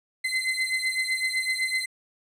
35% pulse beating tone pair, 2049 / 2056.9 Hz, C7 / C7, -37 / -30 cents, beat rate 7.9 Hz, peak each -26 dBFS, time 0.24-1.86 s, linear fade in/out 10 ms, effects low-pass 11000 Hz 12 dB/octave

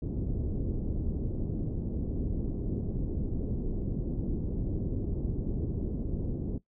pink low-pass noise, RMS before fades -32 dBFS, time 0.02-6.58 s, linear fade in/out 2 ms, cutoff 380 Hz, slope 24 dB/octave, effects noise-tail reverb RT60 0.1 s tail -17 dB re dry

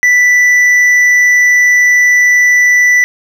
triangle tone with hard clipping, 1975.5 Hz, B6, in tune, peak -6 dBFS, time 0.03-3.04 s, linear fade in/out 0 ms, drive 7 dB, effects none

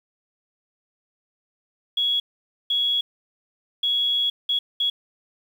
sine tone bursts at uneven times, 3344 Hz, G#7, 11 cents sharp, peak -19 dBFS, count 5, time 1.97-2.2 / 2.7-3.01 / 3.83-4.3 / 4.49-4.59 / 4.8-4.9 s, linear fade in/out 5 ms, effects 8-bit

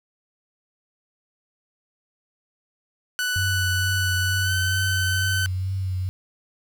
sawtooth tone with pitch glide, 1488 to 1522.8 Hz, F#6 to F#6, +9 to +49 cents, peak -19 dBFS, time 3.19-5.46 s, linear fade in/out 0 ms, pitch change +40 cents, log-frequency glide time 4.42-4.52 s
sine tone with vibrato, 94.1 Hz, F#2, 30 cents sharp, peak -23 dBFS, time 3.36-6.09 s, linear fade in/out 0 ms, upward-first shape triangle, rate 2.2 Hz, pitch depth 42 cents each way
effects 8-bit

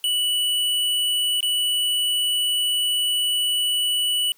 square tone with dropouts, 2956 Hz, F#7, 2 cents flat, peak -20 dBFS, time 0.04-4.32 s, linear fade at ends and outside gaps 1 ms, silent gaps 1.406-1.428 s, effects white hiss -58 dBFS RMS until 4.37 s + high-pass 200 Hz 12 dB/octave

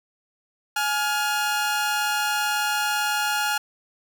sawtooth tone pair together, 840 / 1412.7 Hz, G#5 / F6, +19 / +19 cents, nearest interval major sixth, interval 900 cents, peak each -21 dBFS, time 0.76-3.58 s, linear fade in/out 5 ms, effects none

